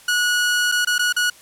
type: tone with dropouts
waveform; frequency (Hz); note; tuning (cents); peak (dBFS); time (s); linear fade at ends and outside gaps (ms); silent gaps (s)
sawtooth; 1460; F#6; -24; -13; 0.08-1.3; 5; 0.717-0.721 / 0.849-0.871 / 0.982-0.992 / 1.126-1.164
effects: white hiss -47 dBFS RMS until 1.41 s + low-pass 12000 Hz 12 dB/octave